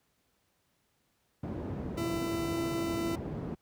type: low-pass noise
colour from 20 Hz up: white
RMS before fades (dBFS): -37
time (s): 1.43-3.55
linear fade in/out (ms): 5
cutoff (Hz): 310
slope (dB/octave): 12
type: tone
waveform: 40% pulse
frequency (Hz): 334.3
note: E4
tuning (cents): +24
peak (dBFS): -31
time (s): 1.97-3.16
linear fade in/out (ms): 10
effects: pink hiss -74 dBFS RMS until 3.61 s + high-pass 60 Hz 12 dB/octave